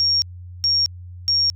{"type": "tone bursts", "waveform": "sine", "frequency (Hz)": 5550, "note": "F8", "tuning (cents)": -12, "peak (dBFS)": -15, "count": 3, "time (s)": [0, 1.5], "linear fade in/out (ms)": 0, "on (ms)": 220, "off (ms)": 420, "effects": ["added 89 Hz sine -34 dBFS peak until 1.55 s"]}